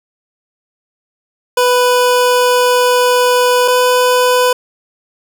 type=tone pair in turn; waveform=25% pulse; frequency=495.3 / 499 Hz; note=B4 / B4; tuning=+5 / +18 cents; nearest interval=unison; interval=13 cents; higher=second; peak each=-5 dBFS; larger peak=neither; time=1.57-3.68 / 3.68-4.53 s; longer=first; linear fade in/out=5 ms; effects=none